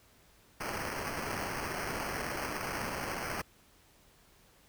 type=noise with sample-and-hold; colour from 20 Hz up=blue; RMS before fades=-37 dBFS; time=0.6-3.42 s; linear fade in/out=10 ms; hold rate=3675 Hz; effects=pink hiss -63 dBFS RMS until 4.68 s